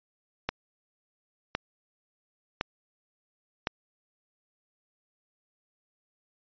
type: click train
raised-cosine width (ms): 0.3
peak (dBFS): -11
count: 4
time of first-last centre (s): 0.49-3.671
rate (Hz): 0.943
effects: resampled to 11025 Hz